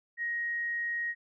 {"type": "tone", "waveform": "sine", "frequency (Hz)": 1881, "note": "A#6", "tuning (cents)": 15, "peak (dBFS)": -30, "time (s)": [0.17, 1.15], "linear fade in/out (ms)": 50, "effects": []}